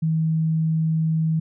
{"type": "tone", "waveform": "sine", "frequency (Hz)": 160, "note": "D#3", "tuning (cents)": 49, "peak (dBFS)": -18, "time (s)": [0.02, 1.4], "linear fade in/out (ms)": 10, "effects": []}